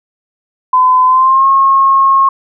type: tone with pitch glide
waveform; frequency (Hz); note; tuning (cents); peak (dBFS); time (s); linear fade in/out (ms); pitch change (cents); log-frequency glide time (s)
sine; 1017 to 1083.7; C6 to C#6; -50 to -40; -5; 0.73-2.29; 5; +110; 1.06-1.47
effects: none